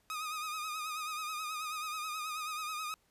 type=tone with vibrato; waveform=sawtooth; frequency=1244.5 Hz; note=D#6; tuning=in tune; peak=-33 dBFS; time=0.1-2.94 s; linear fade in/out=0 ms; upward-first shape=sine; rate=9.3 Hz; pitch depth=54 cents each way; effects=pink hiss -72 dBFS RMS until 3.1 s + resampled to 32000 Hz